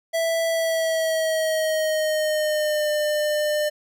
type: tone with pitch glide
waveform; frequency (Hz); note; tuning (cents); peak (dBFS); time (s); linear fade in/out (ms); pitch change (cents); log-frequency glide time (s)
square; 659.3 to 601.1; E5 to D5; 0 to +40; -21; 0.13-3.7; 20; -160; 0.48-2.9
effects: none